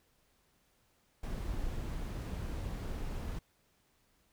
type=noise; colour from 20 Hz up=brown; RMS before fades=-38 dBFS; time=1.23-3.39 s; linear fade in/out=5 ms; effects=pink hiss -72 dBFS RMS until 4.32 s